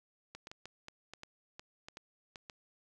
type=clicks; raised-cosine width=0.2 ms; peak=-29 dBFS; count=12; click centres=0.35 / 0.471 / 0.515 / 0.656 / 0.884 / 1.136 / 1.234 / 1.595 / 1.885 / 1.971 / 2.358 / 2.498 s; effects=none